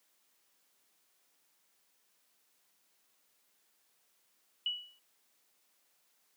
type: tone with exponential decay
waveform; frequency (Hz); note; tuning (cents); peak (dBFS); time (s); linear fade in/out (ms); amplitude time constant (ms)
sine; 2941; F#7; -11; -28; 4.66-4.99; 2; 71
effects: white hiss -73 dBFS RMS until 6.36 s + high-pass 200 Hz 12 dB/octave